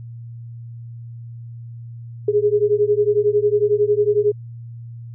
sine beating tone pair, 410.3 / 421.3 Hz, G#4 / G#4, -21 / +25 cents, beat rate 11 Hz, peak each -17 dBFS, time 2.28-4.32 s, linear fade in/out 5 ms, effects added 117 Hz sine -32 dBFS peak until 5.14 s

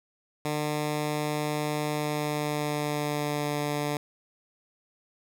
10% pulse tone with pitch glide, 150 to 147.08 Hz, D3 to D3, +37 to +3 cents, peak -19 dBFS, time 0.45-3.97 s, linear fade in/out 2 ms, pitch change -34 cents, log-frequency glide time 1.95-3.56 s, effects none

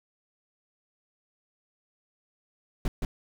brown noise with echo, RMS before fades -25 dBFS, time 2.85-2.88 s, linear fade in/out 2 ms, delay 170 ms, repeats 1, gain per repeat -3 dB, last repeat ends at 3.05 s, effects none

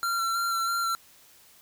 square tone with vibrato, 1365 Hz, F6, 40 cents flat, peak -26 dBFS, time 0.03-0.95 s, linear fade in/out 0 ms, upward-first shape square, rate 3.1 Hz, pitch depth 16 cents each way, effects white hiss -56 dBFS RMS until 1.61 s

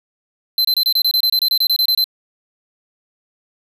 square tone bursts, 4078 Hz, C8, 45 cents flat, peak -13 dBFS, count 16, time 0.58-2.042 s, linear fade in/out 2 ms, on 67 ms, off 26 ms, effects none

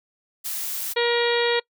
blue noise, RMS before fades -29 dBFS, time 0.44-0.94 s, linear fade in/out 20 ms
harmonic tone, 474.6 Hz, A#4, 31 cents sharp, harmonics 1 / 2 / 3 / 4 / 5 / 6 / 7 / 8 / 9, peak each -21 / -28 / -32 / -28 / -31 / -35 / -31 / -32 / -34 dBFS, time 0.96-1.6 s, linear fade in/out 10 ms
effects noise-tail reverb RT60 0.1 s tail -24 dB re dry

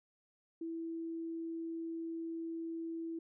sine tone, 329.6 Hz, E4, in tune, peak -38 dBFS, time 0.61-3.19 s, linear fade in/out 5 ms, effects none

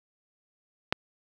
click, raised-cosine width 0.3 ms, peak -7 dBFS, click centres 0.925 s, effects high-pass 60 Hz 12 dB/octave + 7-bit

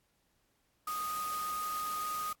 sine tone in noise, 1241 Hz, D#6, 5 cents flat, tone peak -34 dBFS, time 0.87-2.33 s, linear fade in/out 5 ms, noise white, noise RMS -44 dBFS, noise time 0.87-2.33 s, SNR +7 dB, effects pink hiss -75 dBFS RMS until 2.4 s + AAC 64 kbps

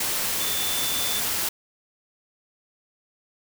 sine tone in noise, 3520 Hz, A7, in tune, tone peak -30 dBFS, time 0.4-1.2 s, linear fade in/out 5 ms, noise white, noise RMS -26 dBFS, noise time 0-1.49 s, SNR -7 dB, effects none

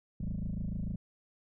sine tone with frequency modulation, 110 Hz, A2, in tune, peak -31 dBFS, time 0.2-0.96 s, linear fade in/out 5 ms, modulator 26.8 Hz, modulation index 3.8, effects tanh soft clip ceiling -30 dBFS

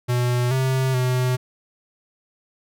square tone with pitch steps, 122.8 / 131.5 / 126.7 Hz, B2 / C3 / B2, -9 / +9 / +45 cents, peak -19 dBFS, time 0.08-1.37 s, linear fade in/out 20 ms, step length 430 ms, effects none

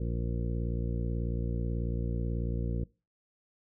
harmonic tone, 58.27 Hz, A#1, in tune, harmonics 1 / 2 / 3 / 4 / 5 / 6 / 8 / 9, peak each -32 / -35 / -38 / -42 / -45 / -44 / -44 / -51 dBFS, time 0-2.84 s, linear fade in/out 5 ms, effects noise-tail reverb RT60 0.3 s tail -22 dB re dry

